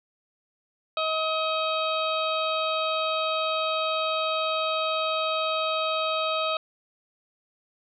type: harmonic tone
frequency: 634 Hz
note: D#5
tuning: 32 cents sharp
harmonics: 1 / 2 / 4 / 5 / 6 / 7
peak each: -28 / -28 / -33 / -37 / -33 / -43 dBFS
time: 0.97-6.57 s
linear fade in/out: 2 ms
effects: none